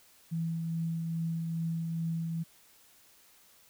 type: tone with tremolo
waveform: sine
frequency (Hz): 164.81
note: E3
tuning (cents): 0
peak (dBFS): -29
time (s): 0.31-2.44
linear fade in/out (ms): 20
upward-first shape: triangle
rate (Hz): 2.4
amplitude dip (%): 30
effects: white hiss -61 dBFS RMS until 3.69 s